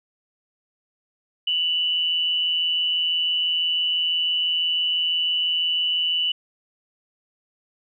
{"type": "tone pair together", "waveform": "sine", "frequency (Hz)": [2800, 2966], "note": ["F7", "F#7"], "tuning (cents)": [4, 4], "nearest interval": "minor second", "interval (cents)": 100, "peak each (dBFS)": [-29, -20], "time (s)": [1.47, 6.32], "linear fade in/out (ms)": 5, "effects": []}